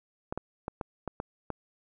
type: clicks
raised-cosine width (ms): 1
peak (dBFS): -19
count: 7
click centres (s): 0.325 / 0.376 / 0.681 / 0.812 / 1.077 / 1.201 / 1.503
effects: none